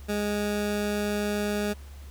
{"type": "tone", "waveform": "20% pulse", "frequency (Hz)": 207.1, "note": "G#3", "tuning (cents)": -5, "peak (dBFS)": -21, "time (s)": [0.08, 1.74], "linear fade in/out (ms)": 20, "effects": ["added 70 Hz sine -41 dBFS peak until 2.1 s", "pink hiss -54 dBFS RMS until 2.1 s"]}